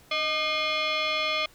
sine tone with frequency modulation, 622.3 Hz, D#5, in tune, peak -24 dBFS, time 0.11-1.46 s, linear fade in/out 5 ms, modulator 917 Hz, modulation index 3.7, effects pink hiss -56 dBFS RMS until 1.54 s

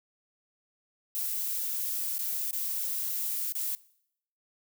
violet noise with dropouts, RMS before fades -32 dBFS, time 1.15-3.75 s, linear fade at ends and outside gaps 0 ms, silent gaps 2.181-2.191 / 2.509-2.531 / 3.522-3.553 s, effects noise-tail reverb RT60 0.7 s tail -21 dB re dry

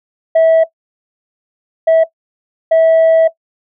sine tone bursts at uneven times, 650 Hz, E5, 24 cents flat, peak -3 dBFS, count 3, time 0.35-0.64 / 1.87-2.04 / 2.71-3.28 s, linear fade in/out 10 ms, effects noise-tail reverb RT60 0.1 s tail -17 dB re dry + tanh soft clip ceiling -5 dBFS

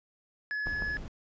triangle tone, 1702 Hz, G#6, 42 cents sharp, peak -29 dBFS, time 0.51-0.97 s, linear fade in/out 0 ms
brown noise, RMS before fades -40 dBFS, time 0.66-1.08 s, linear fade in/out 0 ms
clicks, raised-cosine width 1 ms, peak -25 dBFS, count 2, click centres 0.67 / 0.822 s
effects resampled to 16000 Hz

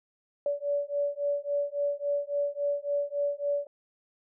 sine beating tone pair, 572 / 575.6 Hz, D5 / D5, -46 / -35 cents, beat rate 3.6 Hz, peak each -30 dBFS, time 0.46-3.67 s, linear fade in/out 2 ms, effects none

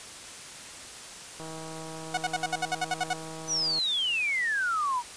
click train, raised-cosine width 1 ms, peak -28 dBFS, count 383, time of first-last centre 1.4-3.788 s, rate 160 Hz
sawtooth tone bursts, 735 Hz, F#5, 12 cents flat, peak -21 dBFS, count 11, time 2.14-3.134 s, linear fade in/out 5 ms, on 34 ms, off 62 ms
sine exponential sweep, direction down, 6120 to 932.3 Hz, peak -25 dBFS, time 3.47-5.03 s, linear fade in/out 50 ms
effects white hiss -43 dBFS RMS until 5.16 s + resampled to 22050 Hz

